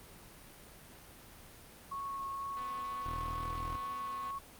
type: tone with vibrato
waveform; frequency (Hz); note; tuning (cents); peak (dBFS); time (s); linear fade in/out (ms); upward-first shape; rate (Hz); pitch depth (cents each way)
sine; 1100; C#6; -14; -37; 1.91-4.39; 10; sine; 2.1; 9
type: click train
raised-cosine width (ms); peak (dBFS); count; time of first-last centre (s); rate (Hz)
0.3; -37; 435; 2.57-4.306; 250
type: tone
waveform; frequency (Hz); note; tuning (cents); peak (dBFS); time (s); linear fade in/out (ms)
20% pulse; 40.63; E1; -24; -35; 3.06-3.76; 0
effects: pink hiss -54 dBFS RMS until 4.59 s + Opus 32 kbps